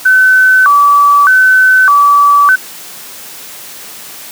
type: tone with vibrato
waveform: sine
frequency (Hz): 1322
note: E6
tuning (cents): +5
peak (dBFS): -3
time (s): 0.05-2.56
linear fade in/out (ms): 10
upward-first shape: square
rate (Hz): 0.82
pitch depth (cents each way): 240
effects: white hiss -29 dBFS RMS until 4.31 s + high-pass 150 Hz 12 dB/octave